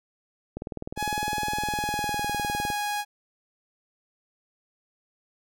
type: click train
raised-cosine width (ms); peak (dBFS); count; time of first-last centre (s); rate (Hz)
2; -20; 43; 0.57-2.702; 19.7
type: tone with pitch glide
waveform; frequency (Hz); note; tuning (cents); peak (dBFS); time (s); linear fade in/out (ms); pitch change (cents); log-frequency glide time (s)
sawtooth; 840 to 828.4; G#5 to G#5; +19 to -5; -23; 0.96-3.05; 50; -24; 1.57-2.31
effects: none